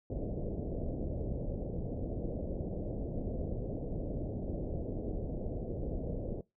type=low-pass noise; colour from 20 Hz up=pink; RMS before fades=-37 dBFS; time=0.1-6.41 s; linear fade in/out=2 ms; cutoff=620 Hz; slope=48 dB/octave; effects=noise-tail reverb RT60 0.2 s tail -21 dB re dry